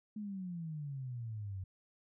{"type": "exponential sweep", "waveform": "sine", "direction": "down", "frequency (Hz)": [216, 92], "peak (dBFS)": -39, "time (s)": [0.16, 1.64], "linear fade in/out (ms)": 5, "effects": []}